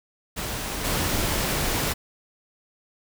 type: noise with level steps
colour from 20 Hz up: pink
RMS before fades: -30 / -25 dBFS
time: 0.36-1.94 s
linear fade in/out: 20 ms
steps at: 0.84 s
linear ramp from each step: 10 ms
effects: none